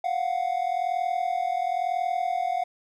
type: tone pair together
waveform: triangle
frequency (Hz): 699 / 740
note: F5 / F#5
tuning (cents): +1 / 0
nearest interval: minor second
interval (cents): 99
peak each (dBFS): -25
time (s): 0.04-2.64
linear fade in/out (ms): 5
effects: none